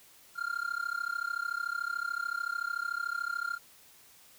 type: tone with amplitude modulation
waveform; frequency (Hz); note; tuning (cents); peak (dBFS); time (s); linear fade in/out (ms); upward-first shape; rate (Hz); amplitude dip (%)
triangle; 1396.9; F6; 0; -26; 0.35-3.59; 50; sine; 33.6; 95
effects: white hiss -58 dBFS RMS until 4.38 s